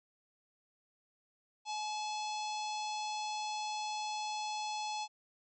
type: harmonic tone with a mistuned harmonic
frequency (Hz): 850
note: G#5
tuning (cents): +40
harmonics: 1 / 3 / 4 / 5 / 6 / 7 / 8 / 9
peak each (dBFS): -37 / -46 / -48 / -47 / -50 / -50 / -57 / -54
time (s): 1.65-5.08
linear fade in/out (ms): 50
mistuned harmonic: 3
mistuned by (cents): +38
effects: none